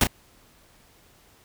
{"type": "noise with echo", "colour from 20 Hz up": "pink", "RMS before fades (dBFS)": -18, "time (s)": [0.01, 0.04], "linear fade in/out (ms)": 2, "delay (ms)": 31, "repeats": 1, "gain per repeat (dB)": -8, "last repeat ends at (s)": 0.071, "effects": ["pink hiss -57 dBFS RMS until 1.44 s"]}